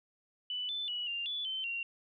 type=tone with pitch steps; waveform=sine; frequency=2981 / 3515 / 2933 / 2792 / 3452 / 3082 / 2756 Hz; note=F#7 / A7 / F#7 / F7 / A7 / G7 / F7; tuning=+12 / -2 / -16 / -1 / -34 / -30 / -24 cents; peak=-34 dBFS; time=0.5-1.83 s; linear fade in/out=2 ms; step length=190 ms; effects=none